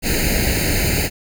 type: noise with comb filter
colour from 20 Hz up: pink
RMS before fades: -18 dBFS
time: 0.02-1.1 s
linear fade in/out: 50 ms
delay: 0.44 ms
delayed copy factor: +1
effects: none